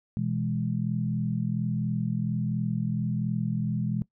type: chord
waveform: sine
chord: E major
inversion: second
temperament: equal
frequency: 123.47 / 164.81 / 207.7 Hz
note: B2 / E3 / G#3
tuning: 0 / 0 / 0 cents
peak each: -30 dBFS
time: 0.17-4.02 s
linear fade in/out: 0 ms
effects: noise-tail reverb RT60 0.1 s tail -20 dB re dry